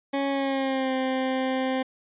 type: tone with pitch glide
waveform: 20% pulse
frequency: 276.7 to 261.2 Hz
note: C#4 to C4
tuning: -3 to -3 cents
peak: -19 dBFS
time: 0.13-1.83 s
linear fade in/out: 10 ms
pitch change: -100 cents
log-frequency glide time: 0.29-0.93 s
effects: resampled to 8000 Hz